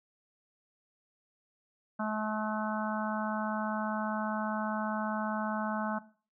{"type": "harmonic tone", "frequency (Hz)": 215, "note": "A3", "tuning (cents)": -40, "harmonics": [1, 3, 4, 5, 6, 7], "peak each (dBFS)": [-33, -38, -39, -40, -41, -41], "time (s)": [1.99, 5.99], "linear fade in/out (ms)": 10, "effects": ["noise-tail reverb RT60 0.4 s tail -17 dB re dry"]}